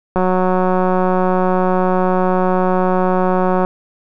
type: click train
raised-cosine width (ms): 1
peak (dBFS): -3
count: 643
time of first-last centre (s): 0.16-3.649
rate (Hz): 184
effects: none